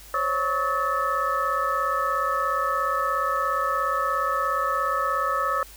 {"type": "tone cluster", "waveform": "sine", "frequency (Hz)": [528, 565, 1118, 1286, 1757], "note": ["C5", "C#5", "C#6", "E6", "A6"], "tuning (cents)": [16, 33, 14, -43, -3], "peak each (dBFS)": [-32, -32, -28, -24, -32], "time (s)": [0.14, 5.63], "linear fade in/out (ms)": 2, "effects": ["added 50 Hz sine -47 dBFS peak until 5.76 s", "white hiss -47 dBFS RMS until 5.76 s"]}